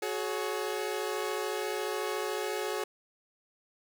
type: chord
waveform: sawtooth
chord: F# suspended second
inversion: none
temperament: equal with one note detuned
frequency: 370 / 424 / 554.4 Hz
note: F#4 / G#4 / C#5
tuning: 0 / +36 / 0 cents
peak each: -32 / -30 / -35 dBFS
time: 0.02-2.84 s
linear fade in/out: 5 ms
effects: 10-bit